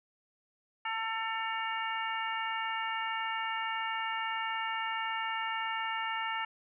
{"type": "harmonic tone with a mistuned harmonic", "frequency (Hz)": 447.3, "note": "A4", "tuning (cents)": 28, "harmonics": [2, 3, 4, 5, 6], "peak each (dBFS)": [-36, -38, -39, -40, -41], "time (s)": [0.85, 6.45], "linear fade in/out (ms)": 5, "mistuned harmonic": 6, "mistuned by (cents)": 83, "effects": []}